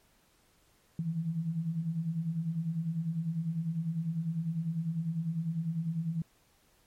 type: beating tone pair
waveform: sine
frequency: 155.56 / 165.56 Hz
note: D#3 / E3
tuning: 0 / +8 cents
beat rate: 10 Hz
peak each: -37 / -31 dBFS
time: 0.99-6.22 s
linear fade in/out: 2 ms
effects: pink hiss -67 dBFS RMS until 6.86 s + MP3 64 kbps